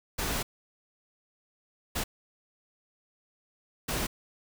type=noise bursts at uneven times; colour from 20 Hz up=pink; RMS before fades=-31 dBFS; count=3; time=0.18-0.43 / 1.95-2.04 / 3.88-4.07 s; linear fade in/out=10 ms; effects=none